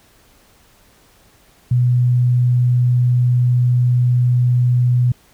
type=tone; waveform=sine; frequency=123.4 Hz; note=B2; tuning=1 cent flat; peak=-11 dBFS; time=1.71-5.12 s; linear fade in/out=5 ms; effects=pink hiss -52 dBFS RMS until 5.33 s